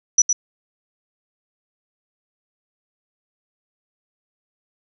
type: tone with echo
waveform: sine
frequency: 5900 Hz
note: F#8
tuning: 6 cents flat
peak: -9 dBFS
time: 0.18-0.22 s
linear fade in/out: 5 ms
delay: 110 ms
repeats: 1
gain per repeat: -6 dB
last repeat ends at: 0.33 s
effects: none